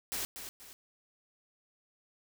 white noise with echo, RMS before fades -36 dBFS, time 0.12-0.25 s, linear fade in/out 0 ms, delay 240 ms, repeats 2, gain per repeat -8 dB, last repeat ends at 0.73 s, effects none

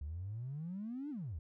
triangle exponential two-way sweep, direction up then down, 69.3 to 306.8 to 69.3 Hz, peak -36 dBFS, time 0.01-1.39 s, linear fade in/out 5 ms, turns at 1.1 s, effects tanh soft clip ceiling -37 dBFS

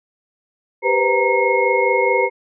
sine tone cluster, 392.7 / 488.3 / 513 / 932 / 2161 Hz, G4 / B4 / C5 / A#5 / C#7, +3 / -20 / -34 / -1 / -45 cents, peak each -20 dBFS, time 0.82-2.3 s, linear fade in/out 50 ms, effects none

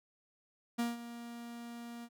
45% pulse tone with ADSR envelope, 235.9 Hz, A#3, 21 cents sharp, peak -30 dBFS, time 0.78-2.09 s, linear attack 16 ms, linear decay 170 ms, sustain -14 dB, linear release 55 ms, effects none

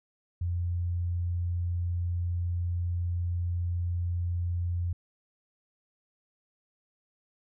sine tone, 87.31 Hz, F2, in tune, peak -27 dBFS, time 0.41-4.93 s, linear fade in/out 5 ms, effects none

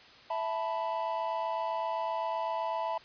triangle chord, E suspended fourth, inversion none, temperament equal, 659.3 / 880 / 987.8 Hz, E5 / A5 / B5, 0 / 0 / 0 cents, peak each -33 dBFS, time 0.3-2.98 s, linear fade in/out 5 ms, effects white hiss -54 dBFS RMS until 3.04 s + resampled to 11025 Hz

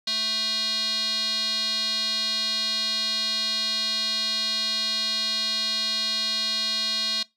square tone with band-pass filter, 220 Hz, A3, in tune, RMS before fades -26 dBFS, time 0.07-7.23 s, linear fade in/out 5 ms, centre 4100 Hz, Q 7.6, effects noise-tail reverb RT60 0.2 s tail -21 dB re dry

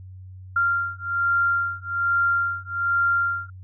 sine beating tone pair, 1388 / 1389.2 Hz, F6 / F6, -11 / -10 cents, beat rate 1.2 Hz, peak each -23 dBFS, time 0.56-3.5 s, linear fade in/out 5 ms, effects added 93 Hz sine -38 dBFS peak until 3.63 s

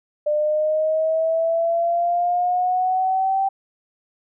sine exponential sweep, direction up, 596 to 781 Hz, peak -17 dBFS, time 0.26-3.49 s, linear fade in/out 10 ms, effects none

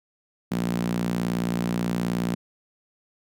sawtooth tone with high-pass filter, 58.8 Hz, A#1, 16 cents sharp, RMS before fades -26 dBFS, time 0.51-2.35 s, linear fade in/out 10 ms, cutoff 190 Hz, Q 3.5, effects none

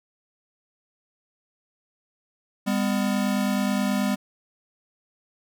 square tone pair together, 201.2 / 250.5 Hz, G3 / B3, +45 / +25 cents, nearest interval major third, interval 380 cents, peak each -24 / -27 dBFS, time 2.66-4.16 s, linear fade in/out 20 ms, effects none

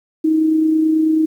sine tone with amplitude modulation, 315.5 Hz, D#4, 24 cents sharp, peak -10 dBFS, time 0.24-1.26 s, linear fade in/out 10 ms, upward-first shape sine, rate 29.2 Hz, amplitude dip 35%, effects 8-bit

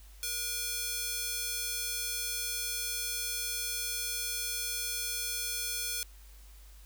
square tone with high-pass filter, 480 Hz, B4, 49 cents flat, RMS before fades -35 dBFS, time 0.23-6.03 s, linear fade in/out 0 ms, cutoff 4200 Hz, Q 0.51, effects added 50 Hz sine -50 dBFS peak until 6.85 s + white hiss -60 dBFS RMS until 6.85 s

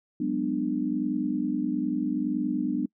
sine chord, G# half-diminished seventh, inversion third, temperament just, 186.89 / 207.7 / 249.2 / 299 Hz, F#3 / G#3 / B3 / D4, +18 / 0 / +16 / +31 cents, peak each -34 / -33 / -29 / -28 dBFS, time 0.2-2.86 s, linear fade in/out 5 ms, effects noise-tail reverb RT60 0.1 s tail -26 dB re dry

